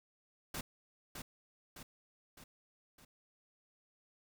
pink noise with echo, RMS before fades -41 dBFS, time 0.54-0.61 s, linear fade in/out 5 ms, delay 610 ms, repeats 4, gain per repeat -5 dB, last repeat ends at 3.05 s, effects none

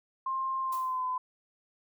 sine tone with pitch glide, 1058 to 1014.9 Hz, C6 to B5, +19 to +47 cents, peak -29 dBFS, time 0.26-1.18 s, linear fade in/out 5 ms, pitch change -72 cents, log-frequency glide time 0.61-1.06 s
blue noise with exponential decay, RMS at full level -43 dBFS, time 0.72-1.05 s, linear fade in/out 5 ms, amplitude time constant 71 ms
effects none

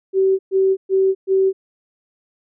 sine tone bursts, 383.4 Hz, G4, 38 cents flat, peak -12 dBFS, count 4, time 0.13-1.53 s, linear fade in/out 50 ms, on 260 ms, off 120 ms, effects none

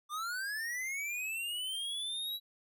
square linear sweep, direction up, 1172 to 3923 Hz, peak -36 dBFS, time 0.09-2.4 s, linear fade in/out 50 ms, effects none

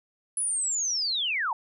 sine linear sweep, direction down, 10170 to 833 Hz, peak -25 dBFS, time 0.37-1.53 s, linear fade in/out 2 ms, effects none

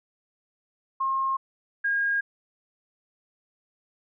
sine tone pair in turn, 1071 / 1626.1 Hz, C6 / G#6, +40 / -37 cents, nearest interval perfect fifth, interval 723 cents, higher second, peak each -23 / -22 dBFS, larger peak second, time 1-1.37 / 1.84-2.21 s, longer neither, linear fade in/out 10 ms, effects none

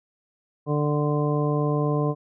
harmonic tone, 148 Hz, D3, 14 cents sharp, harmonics 1 / 2 / 3 / 4 / 5 / 7, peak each -23 / -28 / -27 / -31 / -35 / -32 dBFS, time 0.66-2.15 s, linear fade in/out 50 ms, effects none

